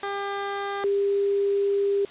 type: tone pair in turn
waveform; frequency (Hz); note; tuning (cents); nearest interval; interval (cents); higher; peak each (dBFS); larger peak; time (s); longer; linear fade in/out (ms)
15% pulse / sine; 399.9 / 399.9; G4 / G4; +35 / +35; unison; 0; neither; -21 / -20; second; 0.03-0.84 / 0.84-2.05; second; 2
effects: white hiss -45 dBFS RMS until 2.1 s + resampled to 8000 Hz